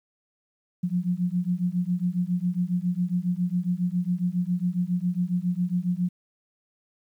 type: beating tone pair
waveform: sine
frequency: 174.61 / 181.91 Hz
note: F3 / F#3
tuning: 0 / -29 cents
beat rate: 7.3 Hz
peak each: -26 dBFS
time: 0.83-6.09 s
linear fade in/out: 10 ms
effects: 10-bit